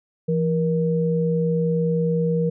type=tone pair together; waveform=sine; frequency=167.6 / 473.2 Hz; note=E3 / A#4; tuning=+29 / +26 cents; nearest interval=octave + tritone; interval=1797 cents; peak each=-20 / -22 dBFS; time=0.28-2.5 s; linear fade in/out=10 ms; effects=none